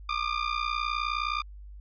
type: tone with amplitude modulation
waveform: sawtooth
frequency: 1200 Hz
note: D6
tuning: 37 cents sharp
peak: -20 dBFS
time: 0.09-1.42 s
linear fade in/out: 5 ms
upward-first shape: sine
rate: 59.6 Hz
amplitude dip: 85%
effects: added 50 Hz sine -42 dBFS peak until 1.8 s + resampled to 11025 Hz